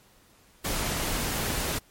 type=noise; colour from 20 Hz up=pink; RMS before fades=-29 dBFS; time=0.64-1.79 s; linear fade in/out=10 ms; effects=pink hiss -59 dBFS RMS until 1.9 s + MP3 64 kbps